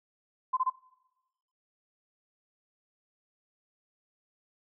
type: tone bursts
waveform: sine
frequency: 1030 Hz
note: C6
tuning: 28 cents flat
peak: -24 dBFS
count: 3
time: 0.53-0.701 s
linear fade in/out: 10 ms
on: 41 ms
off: 24 ms
effects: noise-tail reverb RT60 1.0 s tail -20 dB re dry